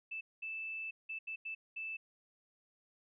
sine tone bursts at uneven times, 2637 Hz, E7, in tune, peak -39 dBFS, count 6, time 0.11-0.21 / 0.42-0.91 / 1.09-1.19 / 1.27-1.36 / 1.45-1.55 / 1.76-1.97 s, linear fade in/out 10 ms, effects none

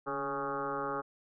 sine tone with frequency modulation, 830.6 Hz, G#5, in tune, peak -32 dBFS, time 0.06-1.02 s, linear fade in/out 20 ms, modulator 137 Hz, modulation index 4, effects none

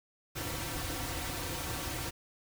pink noise with comb filter, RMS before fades -37 dBFS, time 0.35-2.11 s, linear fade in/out 20 ms, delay 4.8 ms, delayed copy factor -0.95, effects none

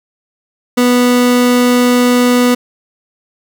30% pulse tone, 246.1 Hz, B3, 6 cents flat, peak -5 dBFS, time 0.77-2.55 s, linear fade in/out 10 ms, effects none

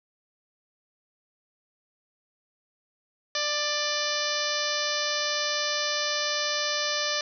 harmonic tone with a mistuned harmonic, 593 Hz, D5, 17 cents sharp, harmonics 1 / 2 / 3 / 4 / 5 / 6 / 7 / 8 / 9 / 10, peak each -33 / -35 / -33 / -37 / -36 / -35 / -35 / -34 / -35 / -35 dBFS, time 3.35-7.21 s, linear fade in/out 2 ms, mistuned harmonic 3, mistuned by -16 cents, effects none

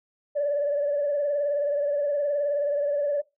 sine tone with vibrato, 577 Hz, D5, 31 cents flat, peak -21 dBFS, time 0.35-3.22 s, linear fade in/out 20 ms, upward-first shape triangle, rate 19 Hz, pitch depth 57 cents each way, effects noise-tail reverb RT60 0.2 s tail -18 dB re dry + tanh soft clip ceiling -18 dBFS

